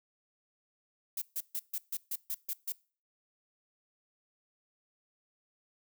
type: noise bursts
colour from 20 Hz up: violet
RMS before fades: -35 dBFS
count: 9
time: 1.17-2.722 s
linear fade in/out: 5 ms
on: 48 ms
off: 140 ms
effects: noise-tail reverb RT60 0.4 s tail -23 dB re dry